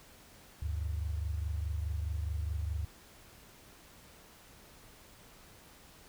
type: tone pair together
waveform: sine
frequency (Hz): 74 / 98.78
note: D2 / G2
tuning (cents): +14 / +14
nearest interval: perfect fourth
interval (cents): 500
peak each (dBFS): -33 / -39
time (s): 0.62-2.85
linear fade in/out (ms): 5
effects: pink hiss -57 dBFS RMS until 6.08 s